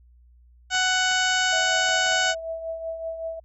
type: harmonic tone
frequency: 743 Hz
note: F#5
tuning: 7 cents sharp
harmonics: 1 / 2 / 3 / 4 / 5 / 6 / 7 / 8 / 9 / 10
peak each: -27 / -23 / -32 / -27 / -33 / -34 / -35 / -36 / -33 / -34 dBFS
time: 0.7-2.35 s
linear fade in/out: 50 ms
type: clicks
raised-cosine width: 0.3 ms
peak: -23 dBFS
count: 5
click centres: 0.751 / 1.115 / 1.891 / 2.066 / 2.122 s
type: tone with tremolo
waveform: sine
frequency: 654 Hz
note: E5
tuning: 14 cents flat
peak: -26 dBFS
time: 1.52-3.4 s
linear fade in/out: 10 ms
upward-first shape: triangle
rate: 5.3 Hz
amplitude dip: 60%
effects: added 60 Hz sine -51 dBFS peak until 3.44 s